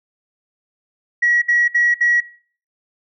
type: tone bursts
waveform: sine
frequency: 1917 Hz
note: A#6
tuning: 48 cents sharp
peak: -11 dBFS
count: 4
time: 1.22-2.206 s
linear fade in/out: 10 ms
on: 200 ms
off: 62 ms
effects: noise-tail reverb RT60 0.5 s tail -23 dB re dry + tanh soft clip ceiling -7 dBFS